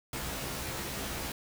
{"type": "noise with comb filter", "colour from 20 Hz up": "pink", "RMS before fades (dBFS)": -37, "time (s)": [0.13, 1.32], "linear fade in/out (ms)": 2, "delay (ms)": 15, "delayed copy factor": 0.85, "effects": []}